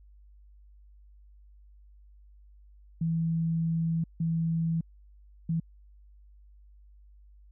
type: tone bursts at uneven times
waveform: sine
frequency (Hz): 164.2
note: E3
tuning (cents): -6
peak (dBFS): -25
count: 3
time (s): 3.01-4.04 / 4.2-4.81 / 5.49-5.6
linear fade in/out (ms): 5
effects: added 50 Hz sine -52 dBFS peak until 7.51 s